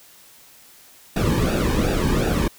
brown noise with flanger, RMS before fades -20 dBFS, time 1.16-2.48 s, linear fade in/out 5 ms, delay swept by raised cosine 0.94 to 1.5 ms, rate 2.7 Hz, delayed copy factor -0.75, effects white hiss -49 dBFS RMS until 2.58 s

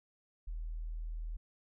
sine tone, 40.14 Hz, E1, 45 cents flat, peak -37 dBFS, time 0.47-1.37 s, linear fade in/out 10 ms, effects none

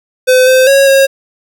square tone with pitch steps, 510 / 517 / 550 / 543 Hz, C5 / C5 / C#5 / C#5, -44 / -21 / -14 / -36 cents, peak -5 dBFS, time 0.27-1.07 s, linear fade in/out 20 ms, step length 200 ms, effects none

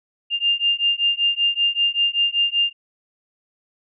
sine beating tone pair, 2800 / 2805.2 Hz, F7 / F7, +4 / +7 cents, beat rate 5.2 Hz, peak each -20 dBFS, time 0.3-2.73 s, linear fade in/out 50 ms, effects none

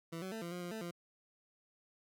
20% pulse tone with pitch steps, 165.6 / 188.4 / 222.9 / 171.3 / 177.7 / 175.4 / 221 / 172.8 Hz, E3 / F#3 / A3 / F3 / F3 / F3 / A3 / F3, +8 / +32 / +23 / -33 / +30 / +8 / +8 / -18 cents, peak -36 dBFS, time 0.12-0.912 s, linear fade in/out 10 ms, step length 99 ms, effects none

